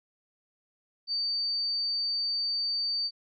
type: tone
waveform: sine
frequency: 4600 Hz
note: D8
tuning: 37 cents flat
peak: -27 dBFS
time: 1.07-3.11 s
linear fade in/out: 50 ms
effects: none